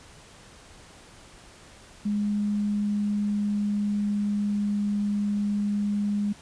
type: tone with pitch glide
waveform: sine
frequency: 206.8 to 205.3 Hz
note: G#3 to G#3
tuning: -7 to -20 cents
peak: -23 dBFS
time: 2.05-6.33 s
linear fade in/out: 10 ms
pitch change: -13 cents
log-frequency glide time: 2.46-4.89 s
effects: pink hiss -50 dBFS RMS until 6.41 s + resampled to 22050 Hz